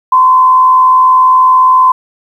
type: tone with frequency modulation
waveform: sine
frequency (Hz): 1027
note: C6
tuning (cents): -33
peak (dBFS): -3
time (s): 0.12-1.92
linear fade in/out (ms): 5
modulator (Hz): 77.2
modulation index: 0.36
effects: 7-bit